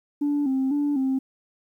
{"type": "tone with vibrato", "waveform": "sine", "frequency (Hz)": 277.2, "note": "C#4", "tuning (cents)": 0, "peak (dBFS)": -19, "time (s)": [0.21, 1.19], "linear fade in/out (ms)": 10, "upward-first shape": "square", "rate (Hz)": 2, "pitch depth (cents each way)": 78, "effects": ["tanh soft clip ceiling -18 dBFS", "10-bit"]}